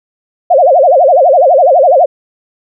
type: tone with vibrato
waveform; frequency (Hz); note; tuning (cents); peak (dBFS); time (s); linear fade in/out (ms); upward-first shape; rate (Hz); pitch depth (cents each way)
sine; 617; D#5; -15; -3; 0.5-2.06; 10; sine; 12; 300
effects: none